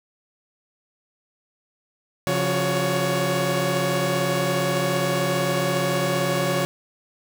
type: tone cluster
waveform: sawtooth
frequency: 137.5 / 175 / 365 / 561 Hz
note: C#3 / F3 / F#4 / C#5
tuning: -14 / +4 / -24 / +21 cents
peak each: -23 / -23 / -25 / -20 dBFS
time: 2.27-6.65 s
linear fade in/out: 0 ms
effects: none